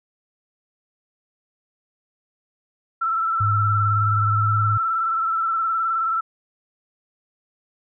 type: tone with vibrato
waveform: sine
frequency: 1332 Hz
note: E6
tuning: 18 cents sharp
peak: -19 dBFS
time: 3.01-6.21 s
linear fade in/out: 10 ms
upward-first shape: sine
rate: 19 Hz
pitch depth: 41 cents each way
type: tone with pitch glide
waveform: sine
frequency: 103.83 to 105.95 Hz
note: G#2 to G#2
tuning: 0 to +35 cents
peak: -19 dBFS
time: 3.4-4.78 s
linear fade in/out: 10 ms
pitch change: +35 cents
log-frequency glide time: 3.81-4.63 s
effects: none